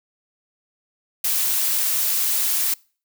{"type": "noise", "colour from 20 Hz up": "blue", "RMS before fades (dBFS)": -21, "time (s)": [1.24, 2.74], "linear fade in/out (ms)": 5, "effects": ["noise-tail reverb RT60 0.4 s tail -25 dB re dry"]}